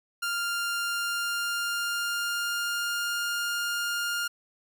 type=tone with pitch glide; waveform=sawtooth; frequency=1396.9 to 1409.9 Hz; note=F6 to F6; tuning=0 to +16 cents; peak=-24 dBFS; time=0.22-4.28 s; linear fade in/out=10 ms; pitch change=+16 cents; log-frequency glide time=0.8-3.2 s; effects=none